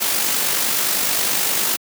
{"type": "noise with amplitude modulation", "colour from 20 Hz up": "white", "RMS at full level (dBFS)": -18, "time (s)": [0, 1.77], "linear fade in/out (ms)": 20, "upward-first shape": "sine", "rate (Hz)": 49.7, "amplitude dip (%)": 35, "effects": ["high-pass 150 Hz 12 dB/octave"]}